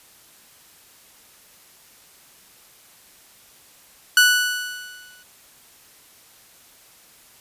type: tone with exponential decay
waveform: sawtooth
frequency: 1480 Hz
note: F#6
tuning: in tune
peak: -6 dBFS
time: 4.17-5.23 s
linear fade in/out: 2 ms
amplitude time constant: 230 ms
effects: white hiss -51 dBFS RMS until 7.4 s + resampled to 32000 Hz